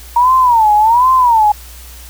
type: tone with vibrato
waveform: sine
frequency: 933 Hz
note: A#5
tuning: 1 cent sharp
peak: -6 dBFS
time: 0.16-1.52 s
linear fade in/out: 5 ms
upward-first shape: sine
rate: 1.3 Hz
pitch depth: 190 cents each way
effects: added 60 Hz sine -33 dBFS peak until 2.09 s + white hiss -37 dBFS RMS until 2.09 s